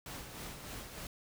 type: noise with tremolo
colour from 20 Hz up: pink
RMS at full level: -44 dBFS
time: 0.06-1.07 s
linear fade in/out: 2 ms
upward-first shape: sine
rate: 3.3 Hz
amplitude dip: 45%
effects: none